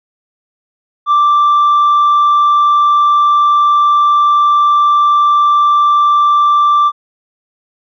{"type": "tone with tanh clipping", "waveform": "sine", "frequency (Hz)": 1174.7, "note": "D6", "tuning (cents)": 0, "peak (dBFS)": -7, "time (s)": [1.06, 6.92], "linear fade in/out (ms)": 50, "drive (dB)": 1, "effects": []}